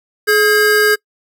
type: tone pair together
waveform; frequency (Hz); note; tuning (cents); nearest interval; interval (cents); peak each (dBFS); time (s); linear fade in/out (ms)
square; 423.6 / 1616; G#4 / G#6; +34 / -48; octave + major seventh; 2318; -13; 0.27-0.96; 20
effects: noise-tail reverb RT60 0.1 s tail -26 dB re dry